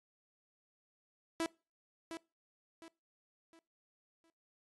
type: tone with echo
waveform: sawtooth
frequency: 329.3 Hz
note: E4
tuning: 2 cents flat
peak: -29 dBFS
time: 1.4-1.46 s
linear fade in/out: 0 ms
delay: 710 ms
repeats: 4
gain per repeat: -9 dB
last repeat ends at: 4.3 s
effects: noise-tail reverb RT60 0.3 s tail -23 dB re dry + AAC 32 kbps